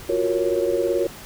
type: chord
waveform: sine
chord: Gb major seventh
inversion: third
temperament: equal with one note detuned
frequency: 351.7 / 370 / 466.2 / 554.4 Hz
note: F4 / Gb4 / Bb4 / Db5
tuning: +12 / 0 / 0 / 0 cents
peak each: -24 / -25 / -24 / -24 dBFS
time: 0.09-1.07 s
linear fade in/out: 5 ms
effects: pink hiss -40 dBFS RMS until 1.25 s